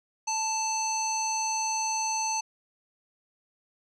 square tone with low-pass filter, 880 Hz, A5, in tune, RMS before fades -29 dBFS, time 0.27-2.41 s, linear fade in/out 10 ms, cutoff 6100 Hz, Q 6.6, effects none

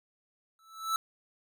square tone with exponential growth, 1315 Hz, E6, 5 cents flat, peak -25 dBFS, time 0.59-0.96 s, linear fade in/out 1 ms, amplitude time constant 80 ms, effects none

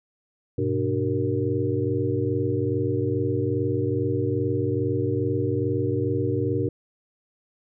sine tone cluster, 102.4 / 124.8 / 298.5 / 377.5 / 464.4 Hz, G#2 / B2 / D4 / F#4 / A#4, -24 / +19 / +28 / +35 / -7 cents, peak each -28 dBFS, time 0.58-6.69 s, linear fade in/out 5 ms, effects none

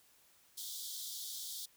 pink high-pass noise, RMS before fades -44 dBFS, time 0.57-1.66 s, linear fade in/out 10 ms, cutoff 3300 Hz, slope 96 dB/octave, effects white hiss -67 dBFS RMS until 1.76 s

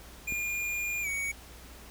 square tone with pitch glide, 2416 to 2241 Hz, D7 to C#7, +48 to +18 cents, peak -31 dBFS, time 0.27-1.32 s, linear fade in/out 10 ms, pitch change -130 cents, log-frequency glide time 1.02-1.08 s
click, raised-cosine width 3 ms, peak -28 dBFS, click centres 0.323 s
effects added 60 Hz sine -50 dBFS peak until 1.9 s + pink hiss -51 dBFS RMS until 1.9 s

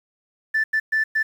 sine tone bursts at uneven times, 1760 Hz, A6, in tune, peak -16 dBFS, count 4, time 0.54-0.64 / 0.73-0.8 / 0.92-1.04 / 1.15-1.23 s, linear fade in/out 10 ms, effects tanh soft clip ceiling -14 dBFS + 8-bit

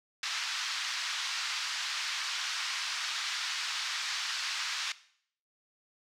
white band-pass noise, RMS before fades -35 dBFS, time 0.23-4.92 s, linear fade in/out 2 ms, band 1100 to 5400 Hz, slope 24 dB/octave, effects noise-tail reverb RT60 0.6 s tail -17 dB re dry

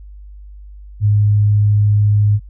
sine tone, 104 Hz, G#2, 3 cents sharp, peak -9 dBFS, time 1-2.4 s, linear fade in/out 50 ms, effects added 50 Hz sine -33 dBFS peak until 2.49 s

